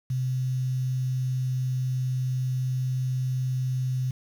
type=tone with quantisation; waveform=sine; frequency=128.6 Hz; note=C3; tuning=30 cents flat; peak=-24 dBFS; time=0.1-4.11 s; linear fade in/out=5 ms; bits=8; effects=none